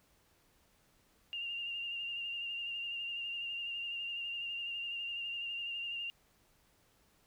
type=tone with vibrato; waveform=sine; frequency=2794 Hz; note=F7; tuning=in tune; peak=-37 dBFS; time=1.33-6.1 s; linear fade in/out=0 ms; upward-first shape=sine; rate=12 Hz; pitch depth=28 cents each way; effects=pink hiss -70 dBFS RMS until 7.26 s